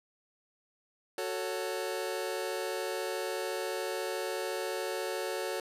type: chord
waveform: sawtooth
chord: F# minor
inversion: none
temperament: just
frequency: 370 / 444 / 555 Hz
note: F#4 / A4 / C#5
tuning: 0 / +16 / +2 cents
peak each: -33 dBFS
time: 1.18-5.6 s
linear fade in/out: 2 ms
effects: resampled to 32000 Hz + 11-bit